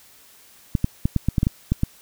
clicks, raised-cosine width 5 ms, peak -6 dBFS, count 10, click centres 0.752 / 0.844 / 1.055 / 1.163 / 1.286 / 1.382 / 1.431 / 1.469 / 1.72 / 1.834 s, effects white hiss -51 dBFS RMS until 2.01 s

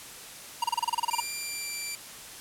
square tone bursts, 944 Hz, A#5, 22 cents sharp, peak -24 dBFS, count 12, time 0.62-1.203 s, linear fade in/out 5 ms, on 22 ms, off 29 ms
10% pulse tone with pitch glide, 2378 to 2351 Hz, D7 to D7, +21 to +1 cents, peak -24 dBFS, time 1.11-1.95 s, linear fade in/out 0 ms, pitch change -20 cents, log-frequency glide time 1.35-1.73 s
effects white hiss -44 dBFS RMS until 2.4 s + low-pass 12000 Hz 12 dB/octave

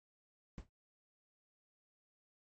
brown noise with exponential decay, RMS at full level -42 dBFS, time 0.58-0.69 s, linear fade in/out 1 ms, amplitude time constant 23 ms, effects noise-tail reverb RT60 0.1 s tail -17 dB re dry + MP3 32 kbps

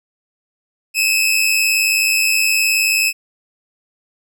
sawtooth tone pair together, 2538 / 2637 Hz, D#7 / E7, +34 / 0 cents, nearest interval minor second, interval 66 cents, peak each -13 dBFS, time 0.94-3.13 s, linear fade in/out 50 ms, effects none

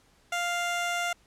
15% pulse tone, 698.5 Hz, F5, in tune, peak -21 dBFS, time 0.32-1.13 s, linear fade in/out 5 ms, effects pink hiss -63 dBFS RMS until 1.26 s + low-pass 10000 Hz 12 dB/octave

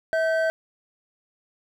triangle tone pair together, 648 / 1542.4 Hz, E5 / G6, -30 / -28 cents, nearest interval octave + minor third, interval 1502 cents, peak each -19 / -25 dBFS, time 0.13-0.5 s, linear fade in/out 0 ms, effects none

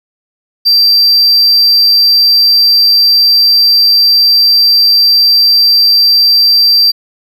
triangle tone, 4699 Hz, D8, in tune, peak -3 dBFS, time 0.65-6.92 s, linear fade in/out 20 ms, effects none

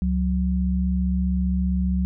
sine tone pair together, 68.89 / 184.1 Hz, C#2 / F#3, -10 / -8 cents, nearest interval octave + perfect fourth, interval 1702 cents, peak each -22 dBFS, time 0.02-2.05 s, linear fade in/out 0 ms, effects none

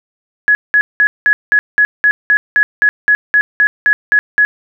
sine tone bursts, 1685 Hz, G#6, 25 cents sharp, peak -6 dBFS, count 16, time 0.48-4.45 s, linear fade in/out 0 ms, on 70 ms, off 190 ms, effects none

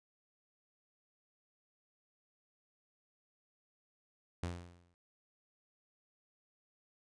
sawtooth tone with exponential decay, 87.31 Hz, F2, in tune, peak -31 dBFS, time 4.43-4.94 s, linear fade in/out 0 ms, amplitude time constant 110 ms, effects resampled to 22050 Hz

